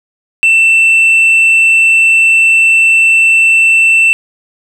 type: tone with tanh clipping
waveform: sine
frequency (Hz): 2675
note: E7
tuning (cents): +25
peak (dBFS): -5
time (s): 0.43-4.13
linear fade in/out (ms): 0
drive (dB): 2
effects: none